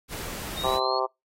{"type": "noise", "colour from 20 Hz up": "pink", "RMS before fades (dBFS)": -36, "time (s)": [0.08, 0.8], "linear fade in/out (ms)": 50}
{"type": "linear sweep", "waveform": "sine", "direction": "up", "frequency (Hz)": [3650, 4360], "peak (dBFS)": -31, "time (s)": [0.56, 1], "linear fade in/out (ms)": 20}
{"type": "harmonic tone", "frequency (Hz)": 130, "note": "C3", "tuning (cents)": -11, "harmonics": [3, 4, 5, 6, 7, 8, 9], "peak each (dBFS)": [-31, -31, -31, -31, -31, -31, -31], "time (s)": [0.63, 1.07], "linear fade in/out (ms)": 20}
{"effects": ["noise-tail reverb RT60 0.2 s tail -25 dB re dry", "AAC 48 kbps"]}